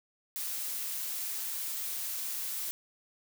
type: noise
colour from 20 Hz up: blue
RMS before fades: -36 dBFS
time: 0.36-2.71 s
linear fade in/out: 0 ms
effects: none